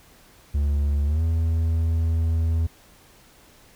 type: tone with pitch glide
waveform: triangle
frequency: 72 to 81.76 Hz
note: D2 to E2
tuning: -34 to -14 cents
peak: -17 dBFS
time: 0.54-2.67 s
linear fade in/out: 10 ms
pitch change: +220 cents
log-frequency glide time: 1.06-1.22 s
effects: pink hiss -53 dBFS RMS until 3.75 s